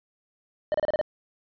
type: tone bursts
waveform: triangle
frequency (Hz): 609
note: D#5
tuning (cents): -37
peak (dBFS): -19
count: 6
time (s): 0.72-1.013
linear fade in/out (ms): 0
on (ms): 23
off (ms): 31
effects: resampled to 11025 Hz